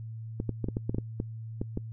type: clicks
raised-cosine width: 3 ms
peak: -17 dBFS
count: 11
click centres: 0.401 / 0.493 / 0.643 / 0.686 / 0.769 / 0.895 / 0.946 / 0.984 / 1.201 / 1.615 / 1.774 s
effects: noise-tail reverb RT60 0.1 s tail -24 dB re dry + added 112 Hz sine -37 dBFS peak until 1.92 s